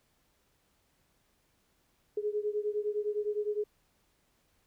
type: beating tone pair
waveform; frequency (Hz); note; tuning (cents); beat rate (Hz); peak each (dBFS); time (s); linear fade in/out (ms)
sine; 415.3 / 425.1; G#4 / G#4; 0 / +40; 9.8; -32 / -34; 2.17-3.64; 5
effects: pink hiss -72 dBFS RMS until 4.66 s